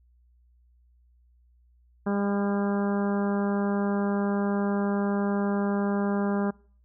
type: harmonic tone with a mistuned harmonic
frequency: 201.3 Hz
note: G3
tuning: 46 cents sharp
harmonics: 1 / 2 / 3 / 4 / 5 / 6 / 7 / 8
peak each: -25 / -31 / -35 / -37 / -39 / -41 / -42 / -43 dBFS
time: 2.06-6.51 s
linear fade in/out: 10 ms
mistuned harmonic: 7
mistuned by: -15 cents
effects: noise-tail reverb RT60 0.5 s tail -25 dB re dry + added 60 Hz sine -58 dBFS peak until 6.84 s